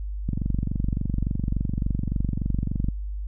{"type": "click train", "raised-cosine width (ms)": 5, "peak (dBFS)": -13, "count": 62, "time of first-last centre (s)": [0.29, 2.886], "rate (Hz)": 23.5, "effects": ["added 50 Hz sine -28 dBFS peak until 3.27 s"]}